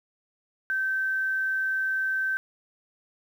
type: tone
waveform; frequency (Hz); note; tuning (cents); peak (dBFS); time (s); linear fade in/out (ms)
sine; 1548; G6; -22; -24; 0.7-2.37; 0
effects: 9-bit